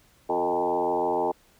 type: tone with frequency modulation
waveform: sine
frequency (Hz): 619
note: D#5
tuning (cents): -9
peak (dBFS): -22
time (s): 0.29-1.32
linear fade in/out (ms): 10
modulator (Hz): 86.3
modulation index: 3.5
effects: pink hiss -60 dBFS RMS until 1.59 s